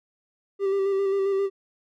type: tone with vibrato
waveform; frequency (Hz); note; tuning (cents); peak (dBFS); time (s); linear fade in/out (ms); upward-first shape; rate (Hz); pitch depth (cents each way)
triangle; 392; G4; 0; -19; 0.59-1.5; 50; square; 7.5; 21
effects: none